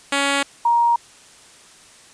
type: tone pair in turn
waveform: 5% pulse / sine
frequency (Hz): 279.7 / 940.8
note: C#4 / A#5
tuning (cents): +16 / +16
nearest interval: octave + major sixth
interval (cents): 2100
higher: second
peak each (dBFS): -6 / -13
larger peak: first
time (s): 0.12-0.43 / 0.65-0.96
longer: neither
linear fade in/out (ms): 5
effects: white hiss -47 dBFS RMS until 2.13 s + resampled to 22050 Hz